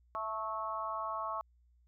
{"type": "harmonic tone with a mistuned harmonic", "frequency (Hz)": 220, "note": "A3", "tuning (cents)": 0, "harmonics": [3, 4, 5, 6], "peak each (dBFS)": [-42, -43, -37, -43], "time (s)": [0.15, 1.41], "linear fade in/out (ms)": 0, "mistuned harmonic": 6, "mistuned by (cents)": -25, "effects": ["added 60 Hz sine -64 dBFS peak until 1.87 s"]}